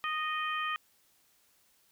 harmonic tone, 620 Hz, D#5, 6 cents flat, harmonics 2 / 3 / 4 / 5, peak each -33 / -37 / -39 / -41 dBFS, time 0.04-0.76 s, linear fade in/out 0 ms, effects white hiss -68 dBFS RMS until 1.91 s

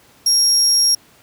35% pulse tone, 5588 Hz, F8, in tune, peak -9 dBFS, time 0.26-0.95 s, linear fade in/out 5 ms, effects pink hiss -50 dBFS RMS until 1.22 s + high-pass 100 Hz 12 dB/octave

